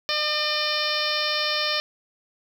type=harmonic tone; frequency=603 Hz; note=D5; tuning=46 cents sharp; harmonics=1 / 2 / 3 / 4 / 5 / 6 / 7 / 8 / 9; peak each=-31 / -31 / -31 / -31 / -31 / -31 / -31 / -31 / -31 dBFS; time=0.09-1.8 s; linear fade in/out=0 ms; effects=8-bit